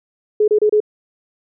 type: tone bursts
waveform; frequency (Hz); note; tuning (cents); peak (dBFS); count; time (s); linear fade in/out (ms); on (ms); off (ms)
sine; 423.2; G#4; +33; -10; 4; 0.4-0.803; 5; 79; 29
effects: none